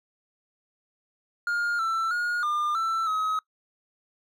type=tone with pitch steps; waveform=triangle; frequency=1415 / 1335 / 1434 / 1203 / 1333 / 1273 Hz; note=F6 / E6 / F6 / D6 / E6 / D#6; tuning=+22 / +22 / +45 / +41 / +19 / +39 cents; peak=-22 dBFS; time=1.47-3.39 s; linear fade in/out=2 ms; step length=320 ms; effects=noise-tail reverb RT60 0.1 s tail -23 dB re dry